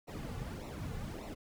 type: noise with flanger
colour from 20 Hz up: brown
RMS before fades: -42 dBFS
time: 0.07-1.35 s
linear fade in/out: 20 ms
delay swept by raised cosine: 0.61 to 3.21 ms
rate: 1.7 Hz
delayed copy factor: -0.75
effects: none